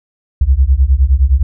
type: beating tone pair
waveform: sine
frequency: 62 / 71.7 Hz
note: B1 / D2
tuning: +7 / -41 cents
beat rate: 9.7 Hz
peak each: -10 dBFS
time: 0.41-1.43 s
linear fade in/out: 5 ms
effects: none